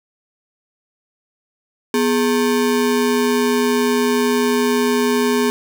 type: ring-modulated tone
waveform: square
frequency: 331.5 Hz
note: E4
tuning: 10 cents sharp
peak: -12 dBFS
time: 1.94-5.5 s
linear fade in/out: 0 ms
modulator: 85.6 Hz
effects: 7-bit